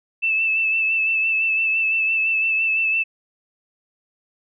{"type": "tone with vibrato", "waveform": "sine", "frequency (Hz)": 2637, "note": "E7", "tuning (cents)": 0, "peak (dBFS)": -17, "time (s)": [0.22, 3.04], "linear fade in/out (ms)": 20, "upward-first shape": "sine", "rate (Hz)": 5.9, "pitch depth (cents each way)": 27, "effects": []}